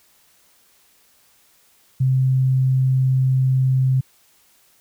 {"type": "tone", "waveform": "sine", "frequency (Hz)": 130.81, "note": "C3", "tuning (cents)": 0, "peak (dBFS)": -14, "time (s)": [2, 4.01], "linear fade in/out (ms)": 10, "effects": ["white hiss -57 dBFS RMS until 4.8 s"]}